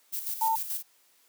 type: noise with tremolo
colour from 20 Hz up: violet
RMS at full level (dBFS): -32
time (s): 0.12-0.83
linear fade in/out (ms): 20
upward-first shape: square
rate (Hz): 6.9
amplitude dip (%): 55
type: tone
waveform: sine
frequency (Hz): 895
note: A5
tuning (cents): +29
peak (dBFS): -23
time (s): 0.41-0.56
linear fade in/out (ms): 10
effects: white hiss -64 dBFS RMS until 1.28 s + high-pass 300 Hz 12 dB/octave